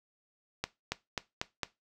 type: accelerating click train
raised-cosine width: 0.2 ms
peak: -14 dBFS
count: 5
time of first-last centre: 0.64-1.633 s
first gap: 280 ms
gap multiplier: 0.92
effects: noise-tail reverb RT60 0.2 s tail -17 dB re dry